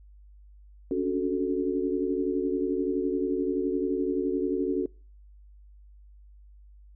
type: chord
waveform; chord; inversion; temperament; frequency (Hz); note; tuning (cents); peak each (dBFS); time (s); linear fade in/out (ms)
sine; D major seventh; third; equal with one note detuned; 277.2 / 288.8 / 370 / 440; C#4 / D4 / F#4 / A4; 0 / -29 / 0 / 0; -30 / -33 / -28 / -31; 0.91-4.86; 2
effects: noise-tail reverb RT60 0.4 s tail -26 dB re dry + added 50 Hz sine -49 dBFS peak until 6.95 s